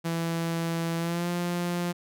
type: tone with pitch glide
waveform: sawtooth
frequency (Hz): 166.5 to 174.78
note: E3 to F3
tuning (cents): +18 to +2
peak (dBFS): -23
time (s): 0.04-1.93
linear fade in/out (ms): 20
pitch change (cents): +84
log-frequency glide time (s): 0.97-1.29
effects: none